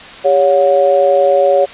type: tone with amplitude modulation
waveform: sine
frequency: 561 Hz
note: C#5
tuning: 21 cents sharp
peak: -3 dBFS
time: 0.24-1.66 s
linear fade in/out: 20 ms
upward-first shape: sine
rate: 162 Hz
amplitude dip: 95%
effects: white hiss -32 dBFS RMS until 1.73 s + resampled to 8000 Hz